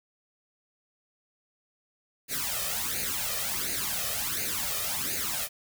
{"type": "noise with flanger", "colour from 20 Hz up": "white", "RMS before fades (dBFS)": -31, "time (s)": [2.28, 5.49], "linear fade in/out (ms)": 50, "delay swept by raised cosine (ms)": [0.45, 1.65], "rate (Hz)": 1.4, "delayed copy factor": 0.75, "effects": []}